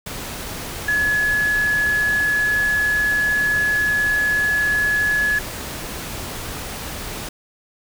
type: tone in noise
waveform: sine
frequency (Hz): 1698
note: G#6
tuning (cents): +38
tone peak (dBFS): -16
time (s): 0.88-5.39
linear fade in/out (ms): 5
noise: pink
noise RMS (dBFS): -30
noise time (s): 0.06-7.29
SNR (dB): +11
effects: none